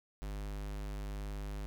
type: tone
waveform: square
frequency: 50.6 Hz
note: G#1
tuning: 44 cents flat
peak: -39 dBFS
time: 0.22-1.66 s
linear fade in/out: 0 ms
effects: none